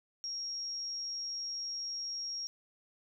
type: tone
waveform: sine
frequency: 5588 Hz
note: F8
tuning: in tune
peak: -36 dBFS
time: 0.24-2.47 s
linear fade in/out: 0 ms
effects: none